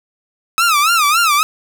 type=tone with vibrato; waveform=sawtooth; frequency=1270 Hz; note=D#6; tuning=35 cents sharp; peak=-7 dBFS; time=0.58-1.43 s; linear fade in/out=0 ms; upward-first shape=sine; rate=3.6 Hz; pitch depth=170 cents each way; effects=none